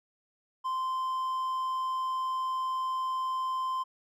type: tone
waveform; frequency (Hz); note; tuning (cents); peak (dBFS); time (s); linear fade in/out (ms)
triangle; 1039; C6; -12; -27; 0.64-3.84; 20
effects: none